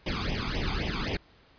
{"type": "noise with flanger", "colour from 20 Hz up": "pink", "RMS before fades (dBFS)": -30, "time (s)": [0.06, 1.17], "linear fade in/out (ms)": 5, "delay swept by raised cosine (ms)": [0.34, 0.89], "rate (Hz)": 3.8, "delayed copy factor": 1, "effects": ["pink hiss -59 dBFS RMS until 1.58 s", "resampled to 11025 Hz"]}